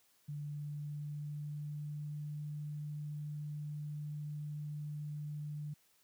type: tone with pitch glide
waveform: sine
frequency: 146.8 to 148.85 Hz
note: D3 to D3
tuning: 0 to +24 cents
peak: -39 dBFS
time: 0.28-5.74 s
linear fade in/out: 10 ms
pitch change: +24 cents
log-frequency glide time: 0.42-2.29 s
effects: white hiss -71 dBFS RMS until 6.03 s + high-pass 60 Hz 12 dB/octave